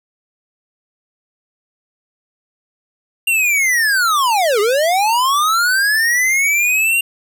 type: linear two-way sweep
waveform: square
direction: down then up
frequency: 2794 to 395.8 to 2794 Hz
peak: -13 dBFS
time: 3.27-7.01 s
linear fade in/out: 5 ms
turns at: 4.6 s
effects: none